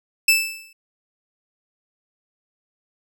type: tone with exponential decay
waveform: sawtooth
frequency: 2637 Hz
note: E7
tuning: in tune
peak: -7 dBFS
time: 0.28-0.73 s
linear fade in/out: 5 ms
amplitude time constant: 97 ms
effects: none